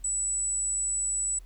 sine tone, 7902 Hz, B8, in tune, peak -26 dBFS, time 0.04-1.39 s, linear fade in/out 5 ms, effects added 42 Hz sine -44 dBFS peak until 1.45 s + pink hiss -64 dBFS RMS until 1.45 s

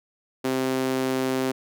sawtooth tone with high-pass filter, 130.81 Hz, C3, in tune, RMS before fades -25 dBFS, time 0.44-1.52 s, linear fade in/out 10 ms, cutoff 310 Hz, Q 2.3, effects none

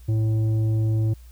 sine tone with tanh clipping, 110 Hz, A2, in tune, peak -20 dBFS, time 0.08-1.14 s, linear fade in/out 10 ms, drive 8 dB, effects added 60 Hz sine -42 dBFS peak until 1.31 s + white hiss -58 dBFS RMS until 1.31 s

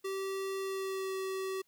square tone with pitch glide, 387 to 381.7 Hz, G4 to G4, -22 to -46 cents, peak -35 dBFS, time 0.04-1.62 s, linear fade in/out 10 ms, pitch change -24 cents, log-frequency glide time 0.59-1.16 s, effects white hiss -74 dBFS RMS until 1.67 s

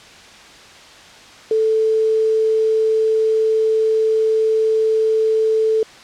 sine tone with quantisation, 440 Hz, A4, in tune, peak -13 dBFS, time 1.51-5.83 s, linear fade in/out 2 ms, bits 6, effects white hiss -41 dBFS RMS until 6.03 s + low-pass 5000 Hz 12 dB/octave

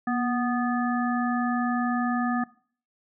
harmonic tone with a mistuned harmonic, 246.9 Hz, B3, in tune, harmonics 1 / 3 / 5 / 7, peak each -25 / -30 / -32 / -33 dBFS, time 0.07-2.44 s, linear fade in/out 5 ms, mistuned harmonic 1, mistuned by -47 cents, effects noise-tail reverb RT60 0.5 s tail -21 dB re dry

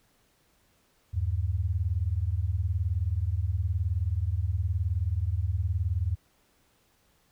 sine beating tone pair, 79.5 / 98.5 Hz, D#2 / G2, +38 / +9 cents, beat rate 19 Hz, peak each -28 dBFS, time 1.13-6.16 s, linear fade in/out 20 ms, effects pink hiss -67 dBFS RMS until 7.31 s

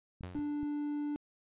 clicks, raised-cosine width 5 ms, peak -35 dBFS, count 4, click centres 0.209 / 0.359 / 0.39 / 0.631 s
sawtooth tone with exponential decay, 90.5 Hz, F#2, 38 cents flat, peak -35 dBFS, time 0.23-0.67 s, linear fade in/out 0 ms, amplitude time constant 94 ms
triangle tone, 293.7 Hz, D4, in tune, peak -31 dBFS, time 0.35-1.16 s, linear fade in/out 0 ms
effects resampled to 8000 Hz

